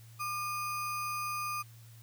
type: tone with sample-and-hold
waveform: sine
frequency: 1200 Hz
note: D6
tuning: 37 cents sharp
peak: -33 dBFS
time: 0.19-1.63 s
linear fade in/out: 20 ms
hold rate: 3675 Hz
effects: added 114 Hz sine -51 dBFS peak until 2.02 s + white hiss -61 dBFS RMS until 2.02 s